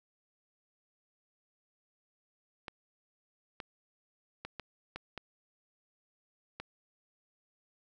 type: clicks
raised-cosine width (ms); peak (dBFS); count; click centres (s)
0.3; -24; 7; 2.682 / 3.602 / 4.45 / 4.597 / 4.96 / 5.177 / 6.6
effects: none